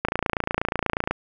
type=click train; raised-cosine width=0.5 ms; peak=-7 dBFS; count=31; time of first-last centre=0.05-1.11 s; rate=28.3 Hz; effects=none